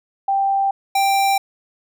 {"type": "tone pair in turn", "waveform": ["sine", "square"], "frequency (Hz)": [786, 786], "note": ["G5", "G5"], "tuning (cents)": [4, 4], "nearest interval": "unison", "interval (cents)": 0, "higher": "neither", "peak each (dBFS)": -15, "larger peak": "neither", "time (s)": [[0.28, 0.71], [0.95, 1.38]], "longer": "neither", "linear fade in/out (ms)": 5, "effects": []}